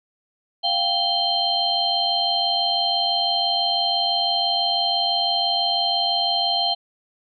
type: tone cluster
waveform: sine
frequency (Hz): 698 / 784 / 3136 / 4167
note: F5 / G5 / G7 / C8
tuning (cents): -1 / 0 / 0 / -8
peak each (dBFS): -25 / -27 / -23 / -23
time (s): 0.63-6.75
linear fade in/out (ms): 20
effects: none